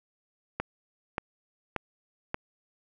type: click train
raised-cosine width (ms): 0.5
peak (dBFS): -14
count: 4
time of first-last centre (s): 0.6-2.344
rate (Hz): 1.72
effects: none